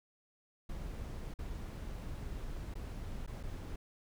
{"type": "noise with dropouts", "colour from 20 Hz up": "brown", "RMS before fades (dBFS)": -42, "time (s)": [0.69, 3.76], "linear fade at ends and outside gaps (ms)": 5, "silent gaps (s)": [[1.34, 1.388], [2.741, 2.753], [3.264, 3.275], [3.431, 3.434]], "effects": []}